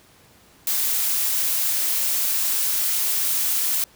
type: noise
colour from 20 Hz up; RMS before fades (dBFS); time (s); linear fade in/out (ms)
blue; -22; 0.67-3.84; 2
effects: pink hiss -53 dBFS RMS until 3.95 s + high-pass 60 Hz 12 dB/octave